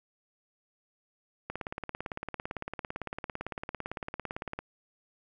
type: click train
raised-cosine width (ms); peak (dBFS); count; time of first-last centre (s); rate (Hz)
0.5; -20; 56; 1.5-4.59; 17.8
effects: none